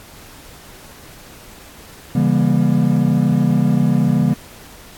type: chord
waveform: triangle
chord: C# diminished seventh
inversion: none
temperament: just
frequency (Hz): 138.59 / 166.31 / 199.57 / 239.5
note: C#3 / E3 / G3 / Bb3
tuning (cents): 0 / +16 / +31 / +47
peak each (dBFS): -16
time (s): 2.15-4.34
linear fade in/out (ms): 5
effects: pink hiss -41 dBFS RMS until 4.97 s + AAC 64 kbps